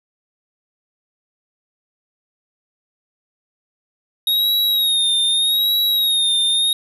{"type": "tone with vibrato", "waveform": "square", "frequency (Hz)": 3748, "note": "A#7", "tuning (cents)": 9, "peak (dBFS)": -15, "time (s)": [4.27, 6.73], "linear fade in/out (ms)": 2, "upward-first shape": "sine", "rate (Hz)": 0.82, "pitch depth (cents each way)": 62, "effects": []}